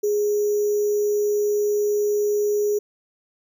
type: tone with sample-and-hold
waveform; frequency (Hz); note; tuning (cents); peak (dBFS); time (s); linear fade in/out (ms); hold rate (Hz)
sine; 415.3; G#4; 0; -18; 0.03-2.79; 10; 6300
effects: none